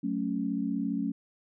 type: chord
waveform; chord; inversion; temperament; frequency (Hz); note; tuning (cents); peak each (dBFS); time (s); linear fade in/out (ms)
sine; F# minor; none; equal; 185 / 220 / 277.2; F#3 / A3 / C#4; 0 / 0 / 0; -34 / -32 / -31; 0.03-1.12; 10
effects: none